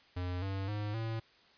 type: tone with pitch steps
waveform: square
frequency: 90 / 97.02 / 104.58 / 112.74 Hz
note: F#2 / G2 / G#2 / A2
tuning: -47 / -17 / +13 / +43 cents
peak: -35 dBFS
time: 0.16-1.2 s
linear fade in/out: 10 ms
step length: 260 ms
effects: white hiss -63 dBFS RMS until 1.57 s + resampled to 11025 Hz